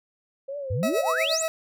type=tone with vibrato; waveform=sine; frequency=534 Hz; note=C5; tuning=35 cents sharp; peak=-30 dBFS; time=0.48-1.34 s; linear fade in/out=10 ms; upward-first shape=triangle; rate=2.7 Hz; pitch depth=160 cents each way
type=exponential sweep; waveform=sine; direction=up; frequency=83.8 to 8470 Hz; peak=-24 dBFS; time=0.7-1.43 s; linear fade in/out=10 ms
type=tone with tremolo; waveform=40% pulse; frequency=645 Hz; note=E5; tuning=38 cents flat; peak=-22 dBFS; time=0.83-1.48 s; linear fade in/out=0 ms; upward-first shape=sine; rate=8.4 Hz; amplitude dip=70%
effects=none